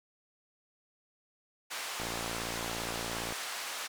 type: band-pass noise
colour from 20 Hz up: pink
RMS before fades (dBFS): -39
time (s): 1.7-3.88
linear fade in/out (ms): 20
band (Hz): 910 to 10000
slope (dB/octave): 12
type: click train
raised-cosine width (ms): 1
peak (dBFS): -24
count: 77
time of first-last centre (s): 2-3.324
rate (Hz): 57.4
effects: none

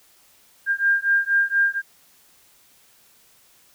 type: beating tone pair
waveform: sine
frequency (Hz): 1600 / 1604.2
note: G6 / G6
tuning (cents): +35 / +40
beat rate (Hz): 4.2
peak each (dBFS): -20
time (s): 0.66-1.82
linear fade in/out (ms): 50
effects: white hiss -56 dBFS RMS until 3.74 s

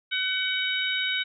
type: harmonic tone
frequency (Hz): 753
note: F#5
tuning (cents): +30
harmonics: 2 / 3 / 4 / 5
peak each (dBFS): -30 / -30 / -30 / -30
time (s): 0.11-1.24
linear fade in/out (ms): 20
effects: none

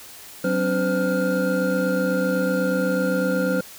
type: tone cluster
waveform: triangle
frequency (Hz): 186.8 / 263.1 / 291.1 / 511 / 1408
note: F#3 / C4 / D4 / C5 / F6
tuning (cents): +17 / +10 / -15 / -41 / +14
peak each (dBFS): -22 / -26 / -27 / -21 / -27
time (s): 0.44-3.61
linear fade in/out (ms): 5
effects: white hiss -42 dBFS RMS until 3.78 s

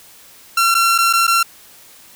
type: tone with dropouts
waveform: sawtooth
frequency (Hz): 1362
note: F6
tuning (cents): -44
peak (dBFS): -8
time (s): 0.57-1.43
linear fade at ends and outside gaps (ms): 5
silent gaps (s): 0.744-0.749 / 0.98-0.985 / 1.129-1.134 / 1.269-1.277
effects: white hiss -44 dBFS RMS until 2.15 s

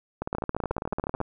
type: two click trains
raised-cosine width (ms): 1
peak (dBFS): -15 / -15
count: 19 / 13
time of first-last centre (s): 0.22-1.204 / 0.35-1.213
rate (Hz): 18.3 / 13.9
effects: none

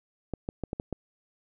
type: clicks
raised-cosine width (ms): 2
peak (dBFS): -18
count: 6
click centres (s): 0.337 / 0.489 / 0.637 / 0.731 / 0.799 / 0.927
effects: none

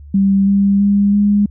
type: tone with pitch steps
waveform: sine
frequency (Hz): 196 / 198.85 / 201.7 / 204.7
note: G3 / G3 / G3 / G#3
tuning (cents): 0 / +25 / +50 / -25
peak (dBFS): -9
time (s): 0.14-1.46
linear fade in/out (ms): 5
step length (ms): 330
effects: added 72 Hz sine -33 dBFS peak until 1.5 s

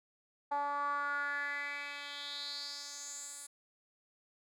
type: tone with band-pass filter sweep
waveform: 10% pulse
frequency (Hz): 286.7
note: D4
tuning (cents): -42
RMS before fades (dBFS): -39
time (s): 0.51-3.47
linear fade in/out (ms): 10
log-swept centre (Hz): 850 to 9200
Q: 4.9
effects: none

